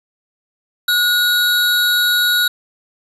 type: tone pair together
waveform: square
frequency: 1450 / 3843 Hz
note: F#6 / B7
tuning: -35 / -48 cents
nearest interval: octave + perfect fourth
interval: 1687 cents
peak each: -16 dBFS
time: 0.88-2.48 s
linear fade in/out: 5 ms
effects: resampled to 32000 Hz + 8-bit